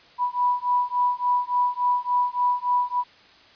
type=beating tone pair; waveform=sine; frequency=982 / 985.5 Hz; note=B5 / B5; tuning=-10 / -4 cents; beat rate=3.5 Hz; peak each=-23 dBFS; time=0.18-3.04 s; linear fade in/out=50 ms; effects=white hiss -52 dBFS RMS until 3.55 s + resampled to 11025 Hz